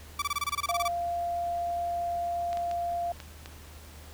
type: tone bursts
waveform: sawtooth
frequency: 1157 Hz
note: D6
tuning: 26 cents flat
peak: -23 dBFS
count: 13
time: 0.19-0.881 s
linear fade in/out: 5 ms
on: 31 ms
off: 24 ms
type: tone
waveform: sine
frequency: 693 Hz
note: F5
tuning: 14 cents flat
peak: -28 dBFS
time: 0.69-3.12 s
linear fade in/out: 2 ms
type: clicks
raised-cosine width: 0.2 ms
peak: -24 dBFS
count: 5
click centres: 2.53 / 2.572 / 2.713 / 3.202 / 3.459 s
effects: added 76 Hz sine -47 dBFS peak until 4.13 s + pink hiss -51 dBFS RMS until 4.13 s